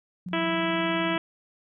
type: tone with tremolo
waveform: sine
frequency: 179.7 Hz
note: F3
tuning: 50 cents sharp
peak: -31 dBFS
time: 0.26-1.17 s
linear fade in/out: 5 ms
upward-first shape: square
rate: 19 Hz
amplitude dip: 30%
type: harmonic tone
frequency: 329.6 Hz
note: E4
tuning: in tune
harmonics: 1 / 2 / 3 / 4 / 5 / 6 / 7 / 8 / 9 / 10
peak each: -28 / -31 / -33 / -34 / -35 / -36 / -36 / -37 / -38 / -38 dBFS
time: 0.33-1.18 s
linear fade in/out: 2 ms
effects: none